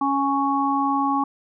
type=harmonic tone; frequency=277.2 Hz; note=C#4; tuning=in tune; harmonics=1 / 3 / 4; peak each=-23 / -23 / -23 dBFS; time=0.01-1.24 s; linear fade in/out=5 ms; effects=none